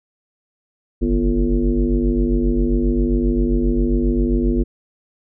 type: tone with frequency modulation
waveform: sine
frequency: 144.9 Hz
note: D3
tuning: 23 cents flat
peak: -14 dBFS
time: 1.01-4.64 s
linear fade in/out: 20 ms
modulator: 99.1 Hz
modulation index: 2.3
effects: none